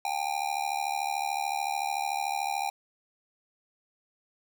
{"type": "tone with amplitude modulation", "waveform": "square", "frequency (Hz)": 800, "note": "G5", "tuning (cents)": 35, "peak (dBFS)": -25, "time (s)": [0.05, 2.7], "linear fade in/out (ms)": 2, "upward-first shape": "sine", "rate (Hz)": 73.6, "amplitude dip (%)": 95, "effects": []}